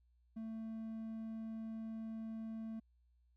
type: tone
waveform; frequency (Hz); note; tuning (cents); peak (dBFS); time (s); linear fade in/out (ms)
triangle; 222.7; A3; +21; -40; 0.36-2.8; 10
effects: added 60 Hz sine -69 dBFS peak until 3.36 s